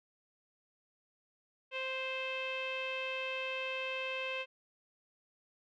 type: tone with low-pass filter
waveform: sawtooth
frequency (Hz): 523.3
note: C5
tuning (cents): 0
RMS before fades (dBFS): -38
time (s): 1.71-4.46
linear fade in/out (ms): 50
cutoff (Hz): 2800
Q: 9.1
effects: none